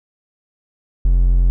triangle tone, 44 Hz, F1, 14 cents sharp, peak -8 dBFS, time 1.05-1.5 s, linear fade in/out 0 ms, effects none

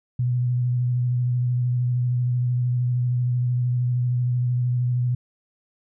sine tone with vibrato, 123.47 Hz, B2, in tune, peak -19 dBFS, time 0.19-5.15 s, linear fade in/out 5 ms, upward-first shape square, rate 13 Hz, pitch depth 17 cents each way, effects none

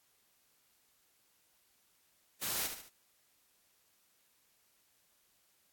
white noise with echo, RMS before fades -36 dBFS, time 2.41-2.68 s, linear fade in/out 20 ms, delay 73 ms, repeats 3, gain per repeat -7 dB, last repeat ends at 2.899 s, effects white hiss -72 dBFS RMS until 5.72 s + AAC 64 kbps

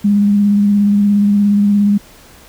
sine tone with vibrato, 203.9 Hz, G#3, 32 cents flat, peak -8 dBFS, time 0.04-1.98 s, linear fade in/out 10 ms, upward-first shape square, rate 17 Hz, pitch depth 16 cents each way, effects pink hiss -42 dBFS RMS until 2.48 s

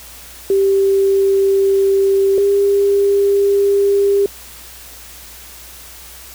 sine tone pair in turn, 391.1 / 399.8 Hz, G4 / G4, -4 / +34 cents, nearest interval unison, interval 38 cents, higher second, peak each -10 / -10 dBFS, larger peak neither, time 0.5-2.38 / 2.38-4.26 s, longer neither, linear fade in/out 2 ms, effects added 60 Hz sine -43 dBFS peak until 6.34 s + white hiss -37 dBFS RMS until 6.34 s

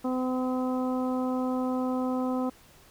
harmonic tone, 255.3 Hz, C4, 42 cents flat, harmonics 1 / 2 / 3 / 4 / 5, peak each -27 / -33 / -37 / -39 / -41 dBFS, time 0.04-2.5 s, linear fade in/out 10 ms, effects pink hiss -56 dBFS RMS until 2.9 s

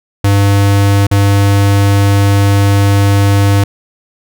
square tone with dropouts, 100 Hz, G2, 35 cents sharp, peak -7 dBFS, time 0.24-3.64 s, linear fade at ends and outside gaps 5 ms, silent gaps 1.069-1.112 s, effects none

